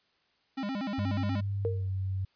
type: tone with vibrato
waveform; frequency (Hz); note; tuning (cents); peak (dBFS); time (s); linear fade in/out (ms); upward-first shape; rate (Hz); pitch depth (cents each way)
square; 233.1; A#3; 0; -32; 0.57-1.41; 10; square; 8.3; 240
type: tone with pitch glide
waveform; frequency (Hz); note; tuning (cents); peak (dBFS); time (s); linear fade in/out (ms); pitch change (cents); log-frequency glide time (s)
sine; 99.6 to 95.38; G2 to G2; +28 to -47; -29; 0.98-2.25; 5; -75; 1.68-1.84
type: tone with exponential decay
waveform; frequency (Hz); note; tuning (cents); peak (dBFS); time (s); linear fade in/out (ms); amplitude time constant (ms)
sine; 461.9; A#4; -16; -25; 1.65-1.89; 0; 52
effects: white hiss -70 dBFS RMS until 2.35 s + resampled to 11025 Hz